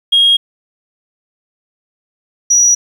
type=tone pair in turn; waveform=sine; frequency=3266 / 5819 Hz; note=G#7 / F#8; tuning=-30 / -30 cents; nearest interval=minor seventh; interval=1000 cents; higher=second; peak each=-5 dBFS; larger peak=neither; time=0.12-0.37 / 2.5-2.75 s; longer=neither; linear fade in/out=10 ms; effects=tanh soft clip ceiling -3 dBFS + 7-bit